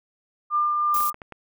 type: tone with tremolo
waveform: sine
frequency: 1198 Hz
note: D6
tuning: 34 cents sharp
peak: -18 dBFS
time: 0.5-1.13 s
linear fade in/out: 50 ms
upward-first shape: triangle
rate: 3 Hz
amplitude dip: 30%
type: noise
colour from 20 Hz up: violet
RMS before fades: -29 dBFS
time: 0.94-1.1 s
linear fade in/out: 2 ms
type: clicks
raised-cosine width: 0.5 ms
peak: -23 dBFS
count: 5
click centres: 0.965 / 1.006 / 1.144 / 1.218 / 1.323 s
effects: none